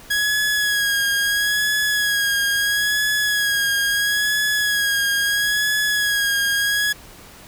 sawtooth tone with vibrato, 1661.2 Hz, G#6, in tune, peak -14 dBFS, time 0.1-6.93 s, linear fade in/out 10 ms, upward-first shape sine, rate 0.75 Hz, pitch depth 37 cents each way, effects pink hiss -43 dBFS RMS until 7.47 s

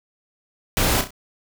pink noise with echo, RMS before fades -20 dBFS, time 0.77-1.01 s, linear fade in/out 0 ms, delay 32 ms, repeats 3, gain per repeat -8 dB, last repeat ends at 1.106 s, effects none

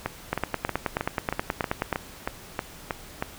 two click trains, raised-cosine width 0.5 ms, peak -11 / -9 dBFS, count 11 / 16, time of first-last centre 0.06-3.225 / 0.33-1.927 s, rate 3.16 / 9.39 Hz, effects pink hiss -45 dBFS RMS until 3.38 s

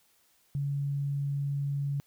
sine tone, 141.2 Hz, C#3, 32 cents sharp, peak -28 dBFS, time 0.55-2 s, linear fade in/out 0 ms, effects white hiss -67 dBFS RMS until 2.06 s

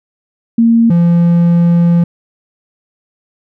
sine / triangle tone pair in turn, 230.4 / 171.3 Hz, A#3 / F3, -20 / -33 cents, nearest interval perfect fourth, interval 513 cents, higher first, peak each -5 / -4 dBFS, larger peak second, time 0.58-0.9 / 0.9-2.04 s, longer second, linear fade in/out 5 ms, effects none

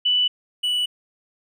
sine / triangle tone pair in turn, 2973 / 2956 Hz, F#7 / F#7, +8 / -2 cents, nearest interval unison, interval 10 cents, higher first, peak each -16 / -18 dBFS, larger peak first, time 0.05-0.28 / 0.63-0.86 s, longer neither, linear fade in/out 10 ms, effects none

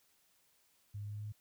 sine tone with pitch steps, 102.4 / 103.11 / 103.83 / 104.55 / 105.28 / 106.01 Hz, G#2 / G#2 / G#2 / G#2 / G#2 / G#2, -24 / -12 / 0 / +12 / +24 / +36 cents, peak -40 dBFS, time 0.94-1.324 s, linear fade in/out 10 ms, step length 64 ms, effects white hiss -72 dBFS RMS until 1.4 s

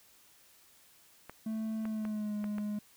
clicks, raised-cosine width 0.5 ms, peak -29 dBFS, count 5, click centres 1.296 / 1.854 / 2.052 / 2.442 / 2.583 s
triangle tone with pitch glide, 220 to 208.7 Hz, A3 to G#3, 0 to +9 cents, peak -31 dBFS, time 1.46-2.79 s, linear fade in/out 5 ms, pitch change -91 cents, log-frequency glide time 1.82-2.35 s
effects white hiss -62 dBFS RMS until 2.96 s

